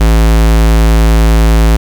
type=tone; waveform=square; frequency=55 Hz; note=A1; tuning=in tune; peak=-5 dBFS; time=0-1.77 s; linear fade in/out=10 ms; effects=7-bit